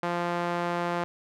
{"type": "tone with band-pass filter", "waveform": "sawtooth", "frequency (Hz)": 173.6, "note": "F3", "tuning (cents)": -10, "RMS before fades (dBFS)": -29, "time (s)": [0.03, 1.04], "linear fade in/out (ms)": 0, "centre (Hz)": 940, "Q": 0.86, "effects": []}